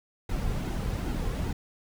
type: noise with flanger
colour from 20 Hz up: brown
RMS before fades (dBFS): -30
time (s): 0.29-1.53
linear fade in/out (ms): 5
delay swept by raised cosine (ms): 1.7 to 3.4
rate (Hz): 2.5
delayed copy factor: -0.5
effects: none